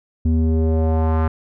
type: tone with low-pass filter sweep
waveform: square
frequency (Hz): 79.9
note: D#2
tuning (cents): +47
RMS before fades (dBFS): -17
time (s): 0.25-1.28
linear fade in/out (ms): 5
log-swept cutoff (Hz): 220 to 1300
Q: 1.9
effects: none